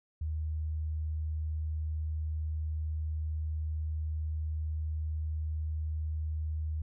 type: tone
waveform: sine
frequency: 77.78 Hz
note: D#2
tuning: in tune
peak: -31 dBFS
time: 0.21-6.82 s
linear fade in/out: 5 ms
effects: none